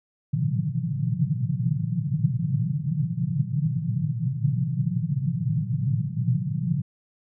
pink band-pass noise, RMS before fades -25 dBFS, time 0.33-6.82 s, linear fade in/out 10 ms, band 110 to 180 Hz, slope 96 dB/octave, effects none

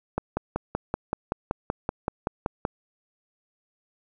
click train, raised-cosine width 1 ms, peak -11 dBFS, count 14, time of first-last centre 0.18-2.651 s, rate 5.26 Hz, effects none

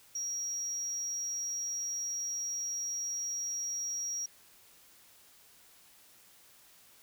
sine tone, 5670 Hz, F8, 25 cents sharp, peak -31 dBFS, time 0.15-4.26 s, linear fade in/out 5 ms, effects tanh soft clip ceiling -32 dBFS + white hiss -60 dBFS RMS until 7.02 s

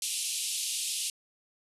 white band-pass noise, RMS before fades -33 dBFS, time 0.02-1.1 s, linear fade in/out 2 ms, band 2600 to 11000 Hz, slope 48 dB/octave, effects resampled to 32000 Hz

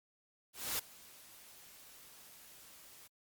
white noise with ADSR envelope, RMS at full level -35 dBFS, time 0.53-3.08 s, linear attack 260 ms, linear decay 5 ms, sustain -22 dB, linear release 15 ms, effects Opus 48 kbps

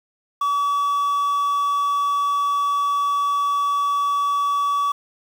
triangle tone with quantisation, 1141 Hz, C#6, 50 cents sharp, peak -16 dBFS, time 0.41-4.92 s, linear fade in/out 5 ms, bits 7, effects none

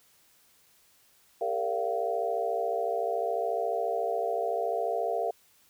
sine tone cluster, 400.5 / 461.2 / 581 / 687 / 761 Hz, G4 / A#4 / D5 / F5 / F#5, +37 / -19 / -19 / -29 / +48 cents, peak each -36 / -32 / -36 / -30 / -37 dBFS, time 1.41-5.31 s, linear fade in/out 5 ms, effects white hiss -63 dBFS RMS until 5.69 s

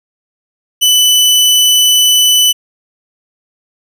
sawtooth tone, 2990 Hz, F#7, 17 cents sharp, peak -3 dBFS, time 0.81-2.53 s, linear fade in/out 20 ms, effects none

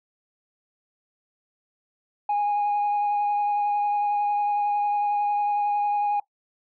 sine tone with vibrato, 824 Hz, G#5, 14 cents flat, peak -19 dBFS, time 2.29-6.2 s, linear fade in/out 5 ms, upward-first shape sine, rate 11 Hz, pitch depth 12 cents each way, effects noise-tail reverb RT60 0.1 s tail -19 dB re dry + tanh soft clip ceiling -19 dBFS

